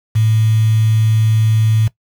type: tone with quantisation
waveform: sine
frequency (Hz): 110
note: A2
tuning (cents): 0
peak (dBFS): -10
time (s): 0.15-1.88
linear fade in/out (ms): 10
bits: 5
effects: noise-tail reverb RT60 0.1 s tail -18 dB re dry